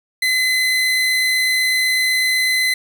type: tone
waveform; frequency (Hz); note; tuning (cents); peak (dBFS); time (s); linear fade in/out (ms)
30% pulse; 2032; B6; +49; -12; 0.22-2.74; 5
effects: none